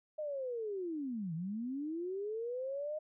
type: linear two-way sweep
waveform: sine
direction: down then up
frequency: 622.3 to 155.56 to 622.3 Hz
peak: -36 dBFS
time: 0.18-2.99 s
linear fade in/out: 10 ms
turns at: 1.34 s
effects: none